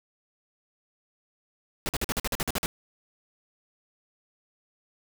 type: noise bursts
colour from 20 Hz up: pink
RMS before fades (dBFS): -28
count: 11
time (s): 1.86-2.66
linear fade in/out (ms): 0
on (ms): 30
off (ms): 47
effects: none